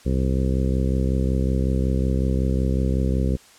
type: harmonic tone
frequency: 65.41 Hz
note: C2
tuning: in tune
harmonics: 1 / 2 / 3 / 4 / 5 / 6 / 7 / 8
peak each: -21 / -25 / -26 / -30 / -34 / -33 / -34 / -35 dBFS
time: 0.05-3.37 s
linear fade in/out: 20 ms
effects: white hiss -50 dBFS RMS until 3.58 s + low-pass 9000 Hz 12 dB/octave